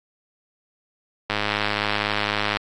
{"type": "click train", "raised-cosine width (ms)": 0.3, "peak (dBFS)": -6, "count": 133, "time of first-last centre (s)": [1.3, 2.569], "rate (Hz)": 104, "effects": ["AAC 64 kbps"]}